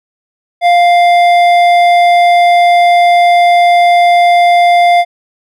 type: tone with hard clipping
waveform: sine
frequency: 699 Hz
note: F5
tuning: 1 cent sharp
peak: -6 dBFS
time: 0.61-5.05 s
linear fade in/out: 50 ms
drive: 10 dB
effects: none